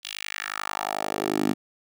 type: tone with high-pass filter sweep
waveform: 10% pulse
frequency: 51.3 Hz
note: G#1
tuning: 21 cents flat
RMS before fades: -29 dBFS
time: 0.03-1.54 s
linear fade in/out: 20 ms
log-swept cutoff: 3400 to 240 Hz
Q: 2.4
effects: none